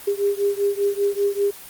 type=beating tone pair; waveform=sine; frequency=400.8 / 405.9 Hz; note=G4 / G#4; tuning=+38 / -40 cents; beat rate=5.1 Hz; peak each=-21 / -22 dBFS; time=0.07-1.51 s; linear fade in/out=10 ms; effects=white hiss -40 dBFS RMS until 1.69 s + Opus 32 kbps